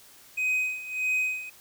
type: tone with tremolo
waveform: triangle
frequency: 2513 Hz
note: D#7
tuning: 17 cents sharp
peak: -21 dBFS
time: 0.37-1.5 s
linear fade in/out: 10 ms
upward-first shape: sine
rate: 1.6 Hz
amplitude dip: 80%
effects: white hiss -53 dBFS RMS until 1.6 s